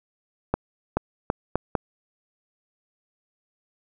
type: accelerating click train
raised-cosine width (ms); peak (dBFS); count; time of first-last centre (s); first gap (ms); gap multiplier
1; -7; 5; 0.54-1.752; 430; 0.77
effects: none